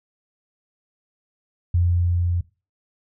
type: tone with level ramp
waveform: sine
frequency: 87.31 Hz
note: F2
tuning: in tune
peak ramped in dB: -15 to -19 dBFS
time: 1.74-2.41 s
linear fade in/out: 5 ms
effects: noise-tail reverb RT60 0.3 s tail -20 dB re dry